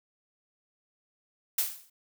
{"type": "noise with exponential decay", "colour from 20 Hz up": "blue", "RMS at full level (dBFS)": -24, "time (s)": [1.58, 1.9], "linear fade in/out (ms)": 5, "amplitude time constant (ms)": 68, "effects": []}